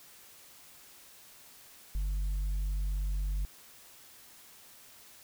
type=tone with tanh clipping; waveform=triangle; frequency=48.31 Hz; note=G1; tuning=25 cents flat; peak=-30 dBFS; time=1.95-3.45 s; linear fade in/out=0 ms; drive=8 dB; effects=white hiss -55 dBFS RMS until 5.23 s